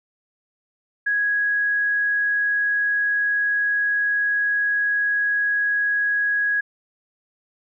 sine tone, 1661.2 Hz, G#6, in tune, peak -18 dBFS, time 1.06-6.61 s, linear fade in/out 10 ms, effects none

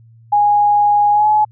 sine tone with pitch glide, 826 to 849.7 Hz, G#5 to G#5, -10 to +39 cents, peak -9 dBFS, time 0.32-1.45 s, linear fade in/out 10 ms, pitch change +49 cents, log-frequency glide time 1.12-1.27 s, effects added 114 Hz sine -42 dBFS peak until 1.51 s

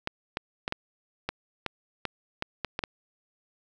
clicks, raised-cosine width 0.3 ms, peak -13 dBFS, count 11, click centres 0.074 / 0.371 / 0.679 / 0.724 / 1.29 / 1.663 / 2.053 / 2.424 / 2.647 / 2.791 / 2.838 s, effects 9-bit

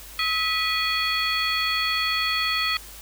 sine tone cluster, 1284 / 1965 / 2469 / 3331 / 4389 Hz, E6 / B6 / D#7 / G#7 / C#8, -46 / -9 / -14 / +4 / -18 cents, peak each -28 dBFS, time 0.19-2.77 s, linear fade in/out 2 ms, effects added 50 Hz sine -45 dBFS peak until 3.01 s + white hiss -43 dBFS RMS until 3.01 s

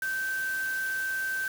sine tone in noise, 1553 Hz, G6, 17 cents flat, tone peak -28 dBFS, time 0.02-1.48 s, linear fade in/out 2 ms, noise white, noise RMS -42 dBFS, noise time 0.02-1.48 s, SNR +11 dB, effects none

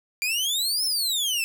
sawtooth exponential two-way sweep, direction up then down, 2349 to 5370 to 2594 Hz, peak -20 dBFS, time 0.22-1.44 s, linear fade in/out 0 ms, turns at 0.85 s, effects 10-bit

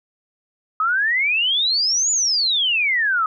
sine exponential two-way sweep, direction up then down, 1249 to 7040 to 1249 Hz, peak -16 dBFS, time 0.8-3.26 s, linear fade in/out 2 ms, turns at 2.11 s, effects none

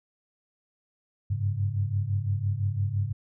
sine tone cluster, 96.1 / 102 / 137.9 Hz, G2 / G#2 / C#3, -34 / -31 / -9 cents, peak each -31 / -26 / -34 dBFS, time 1.3-3.13 s, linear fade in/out 10 ms, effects none

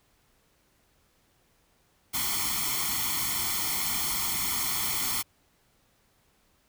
white noise with comb filter, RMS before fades -29 dBFS, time 2.13-5.23 s, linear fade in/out 20 ms, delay 0.92 ms, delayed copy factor +0.85, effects pink hiss -67 dBFS RMS until 6.68 s

